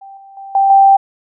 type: tone with level steps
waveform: sine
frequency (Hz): 784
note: G5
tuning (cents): 0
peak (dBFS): -32 / -36 / -28 / -8 / -4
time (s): 0.01-0.97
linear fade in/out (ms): 10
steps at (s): 0.17 / 0.37 / 0.55 / 0.7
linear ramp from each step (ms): 2
effects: none